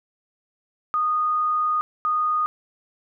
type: tone bursts at uneven times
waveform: sine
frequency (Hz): 1234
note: D#6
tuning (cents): -15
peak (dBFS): -19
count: 2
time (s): 0.94-1.81 / 2.05-2.46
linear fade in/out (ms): 0
effects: none